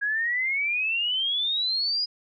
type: exponential sweep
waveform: sine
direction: up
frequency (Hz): 1636 to 4978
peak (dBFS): -23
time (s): 0.01-2.06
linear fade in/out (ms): 20
effects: none